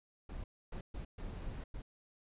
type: noise bursts at uneven times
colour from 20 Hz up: brown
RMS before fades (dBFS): -43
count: 5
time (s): 0.29-0.44 / 0.72-0.81 / 0.94-1.05 / 1.18-1.64 / 1.74-1.82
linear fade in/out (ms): 5
effects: resampled to 8000 Hz